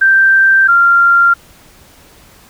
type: tone pair in turn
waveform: sine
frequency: 1568 / 1386.4 Hz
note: G6 / F6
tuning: 0 / -13 cents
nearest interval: major second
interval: 213 cents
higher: first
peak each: -5 dBFS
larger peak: neither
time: 0.01-0.68 / 0.68-1.34 s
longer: first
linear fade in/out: 10 ms
effects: pink hiss -43 dBFS RMS until 2.49 s